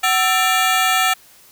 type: ring-modulated tone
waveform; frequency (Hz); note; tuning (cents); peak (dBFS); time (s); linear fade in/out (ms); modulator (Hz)
20% pulse; 1036; C6; -17; -6; 0.03-1.14; 10; 285
effects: white hiss -48 dBFS RMS until 1.51 s